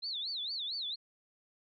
sine tone with vibrato, 3958 Hz, B7, 3 cents sharp, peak -35 dBFS, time 0.02-0.96 s, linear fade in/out 20 ms, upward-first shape sine, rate 4.4 Hz, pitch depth 250 cents each way, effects none

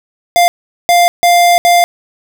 square tone bursts at uneven times, 698.5 Hz, F5, in tune, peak -6 dBFS, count 4, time 0.36-0.48 / 0.89-1.08 / 1.23-1.58 / 1.65-1.84 s, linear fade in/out 0 ms, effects none

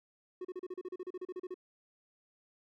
triangle tone bursts, 366 Hz, F#4, 19 cents flat, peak -36 dBFS, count 16, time 0.41-1.543 s, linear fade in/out 5 ms, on 38 ms, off 35 ms, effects none

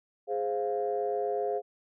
sine chord, F minor, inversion first, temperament equal, 415.3 / 523.3 / 698.5 Hz, Ab4 / C5 / F5, 0 / 0 / 0 cents, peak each -30 / -33 / -32 dBFS, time 0.27-1.62 s, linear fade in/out 50 ms, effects tanh soft clip ceiling -19 dBFS

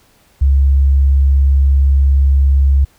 sine tone, 68.6 Hz, C#2, 17 cents flat, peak -7 dBFS, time 0.41-2.85 s, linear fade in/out 10 ms, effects pink hiss -52 dBFS RMS until 2.98 s

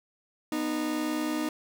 40% pulse tone pair together, 246.9 / 307.4 Hz, B3 / D#4, 0 / -21 cents, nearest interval major third, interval 379 cents, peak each -33 / -28 dBFS, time 0.52-1.49 s, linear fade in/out 2 ms, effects none

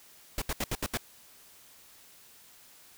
pink noise bursts, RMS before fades -31 dBFS, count 6, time 0.38-0.973 s, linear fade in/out 2 ms, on 38 ms, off 73 ms, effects white hiss -56 dBFS RMS until 2.97 s

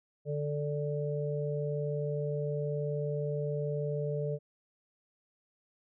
harmonic tone, 146.83 Hz, D3, in tune, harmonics 1 / 3 / 4, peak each -33 / -35 / -38 dBFS, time 0.25-4.39 s, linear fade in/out 50 ms, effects none

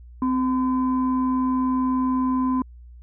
sine tone pair together, 258.1 / 1018.5 Hz, C4 / C6, -23 / -47 cents, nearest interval 2 octaves, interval 2376 cents, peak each -19 / -26 dBFS, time 0.22-2.62 s, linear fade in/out 2 ms, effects tanh soft clip ceiling -12 dBFS + added 60 Hz sine -41 dBFS peak until 3.02 s

